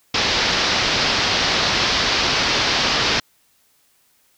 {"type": "low-pass noise", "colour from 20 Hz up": "white", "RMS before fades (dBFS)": -19, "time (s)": [0.14, 3.2], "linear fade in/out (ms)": 5, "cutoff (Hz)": 5400, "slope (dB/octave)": 48, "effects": ["white hiss -60 dBFS RMS until 4.37 s"]}